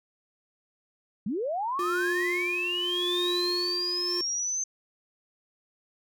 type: linear sweep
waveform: sine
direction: up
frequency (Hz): 175.5 to 6272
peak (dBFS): -27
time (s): 1.26-4.64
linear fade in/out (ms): 5
type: tone with tremolo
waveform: square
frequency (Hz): 354.5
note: F4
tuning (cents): +26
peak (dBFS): -28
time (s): 1.79-4.21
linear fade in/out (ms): 2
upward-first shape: sine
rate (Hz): 0.83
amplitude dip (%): 60
effects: none